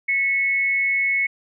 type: tone pair together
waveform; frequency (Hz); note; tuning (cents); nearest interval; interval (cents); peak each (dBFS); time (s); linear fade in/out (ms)
sine; 1960 / 2200; B6 / C#7; -14 / -14; major second; 200; -27 / -18; 0.08-1.27; 10
effects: none